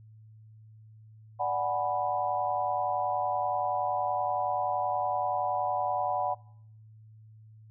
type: chord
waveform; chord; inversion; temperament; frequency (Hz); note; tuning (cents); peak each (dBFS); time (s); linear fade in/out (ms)
sine; G# half-diminished seventh; second; equal; 587.3 / 740 / 830.6 / 987.8; D5 / F#5 / G#5 / B5; 0 / 0 / 0 / 0; -34 / -29 / -35 / -33; 1.39-6.35; 20
effects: noise-tail reverb RT60 0.7 s tail -23 dB re dry + added 109 Hz sine -50 dBFS peak until 7.7 s